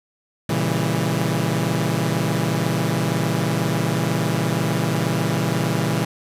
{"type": "chord", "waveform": "sawtooth", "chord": "A# diminished seventh", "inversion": "none", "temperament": "equal with one note detuned", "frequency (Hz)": [116.54, 138.59, 164.81, 199.77], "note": ["A#2", "C#3", "E3", "G3"], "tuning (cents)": [0, 0, 0, 33], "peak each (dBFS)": [-21, -21, -19, -23], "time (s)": [0.49, 6.05], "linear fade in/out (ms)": 5, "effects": ["resampled to 32000 Hz", "7-bit"]}